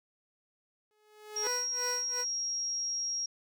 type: tone with exponential growth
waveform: sawtooth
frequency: 424.4 Hz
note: G#4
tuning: 38 cents sharp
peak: -29 dBFS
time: 0.91-1.47 s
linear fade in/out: 0 ms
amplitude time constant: 120 ms
type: tone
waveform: sine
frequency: 5610 Hz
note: F8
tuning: 7 cents sharp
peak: -31 dBFS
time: 1.36-3.26 s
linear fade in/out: 5 ms
type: tone with tremolo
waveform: 15% pulse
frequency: 492.8 Hz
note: B4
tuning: 4 cents flat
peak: -27 dBFS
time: 1.42-2.25 s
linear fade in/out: 50 ms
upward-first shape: sine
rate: 2.7 Hz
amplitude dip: 95%
effects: none